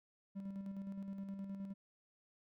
triangle tone with tremolo, 196 Hz, G3, in tune, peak -39 dBFS, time 0.35-1.74 s, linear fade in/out 20 ms, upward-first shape square, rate 9.6 Hz, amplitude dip 40%, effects none

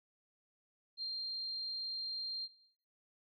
sine tone, 4186 Hz, C8, in tune, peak -37 dBFS, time 0.97-2.49 s, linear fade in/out 50 ms, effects noise-tail reverb RT60 0.7 s tail -18 dB re dry

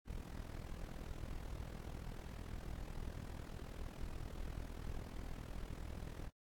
brown noise with amplitude modulation, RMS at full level -43 dBFS, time 0.05-6.31 s, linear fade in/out 50 ms, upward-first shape sine, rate 40.7 Hz, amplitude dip 80%, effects AAC 64 kbps

